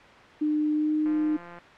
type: tone with pitch glide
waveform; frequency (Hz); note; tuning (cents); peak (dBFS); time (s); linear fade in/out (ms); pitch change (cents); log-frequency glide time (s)
sine; 302.6 to 306.5; D#4 to D#4; -48 to -26; -22; 0.41-1.37; 10; +22; 0.73-0.94
type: click train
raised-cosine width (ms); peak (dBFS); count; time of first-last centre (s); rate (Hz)
0.5; -29; 92; 1.06-1.586; 173
effects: white hiss -48 dBFS RMS until 1.77 s + low-pass 2000 Hz 12 dB/octave